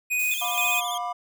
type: tone with tremolo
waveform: square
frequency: 2489 Hz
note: D#7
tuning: in tune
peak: -23 dBFS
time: 0.1-0.81 s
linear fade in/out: 20 ms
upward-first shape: square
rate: 2.1 Hz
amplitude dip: 65%
type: noise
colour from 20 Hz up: violet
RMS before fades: -34 dBFS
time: 0.19-0.8 s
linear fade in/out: 5 ms
type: tone with vibrato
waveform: sawtooth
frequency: 3352 Hz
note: G#7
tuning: 15 cents sharp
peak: -28 dBFS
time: 0.31-0.98 s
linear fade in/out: 5 ms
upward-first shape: sine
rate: 15 Hz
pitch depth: 95 cents each way
type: chord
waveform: triangle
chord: B diminished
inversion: second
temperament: just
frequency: 711.2 / 987.8 / 1185.3 Hz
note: F5 / B5 / D6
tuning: +31 / 0 / +16 cents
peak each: -28 / -31 / -31 dBFS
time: 0.41-1.13 s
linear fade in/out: 10 ms
effects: none